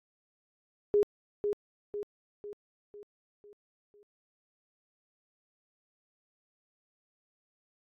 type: tone with echo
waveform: sine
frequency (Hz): 412.3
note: G#4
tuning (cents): -13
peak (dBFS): -21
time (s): 0.94-1.03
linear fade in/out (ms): 0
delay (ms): 500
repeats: 6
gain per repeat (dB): -6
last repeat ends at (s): 4.03
effects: AAC 64 kbps